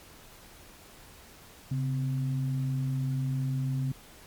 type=tone pair together; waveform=sine; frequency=135.1 / 256.2 Hz; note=C#3 / C4; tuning=-44 / -36 cents; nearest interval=major seventh; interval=1108 cents; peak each=-27 / -37 dBFS; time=1.71-3.92 s; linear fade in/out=5 ms; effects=pink hiss -52 dBFS RMS until 4.26 s + MP3 96 kbps